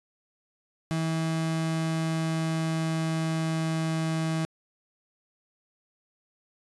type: tone with pitch glide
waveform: 35% pulse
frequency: 161.8 to 160.87 Hz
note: E3 to E3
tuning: -32 to -42 cents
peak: -24 dBFS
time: 0.91-4.45 s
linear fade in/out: 0 ms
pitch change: -10 cents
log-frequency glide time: 1.25-4.19 s
effects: resampled to 24000 Hz